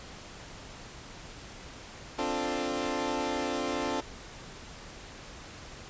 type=chord; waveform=20% pulse; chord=D minor seventh; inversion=third; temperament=equal; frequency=261.6 / 293.7 / 349.2 / 440 Hz; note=C4 / D4 / F4 / A4; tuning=0 / 0 / 0 / 0 cents; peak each=-30 / -30 / -31 / -31 dBFS; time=2.18-4.01 s; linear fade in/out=10 ms; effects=pink hiss -46 dBFS RMS until 5.89 s + resampled to 16000 Hz